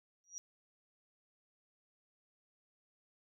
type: tone with exponential growth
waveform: sine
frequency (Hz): 5760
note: F#8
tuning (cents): -47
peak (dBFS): -38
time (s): 0.24-0.38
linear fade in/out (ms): 0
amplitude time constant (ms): 30
effects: none